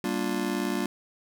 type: chord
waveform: square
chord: G minor seventh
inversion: none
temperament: just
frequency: 196 / 235.2 / 294 / 352.8 Hz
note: G3 / Bb3 / D4 / F4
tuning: 0 / +16 / +2 / +18 cents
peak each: -33 dBFS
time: 0.04-0.86 s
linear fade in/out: 2 ms
effects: none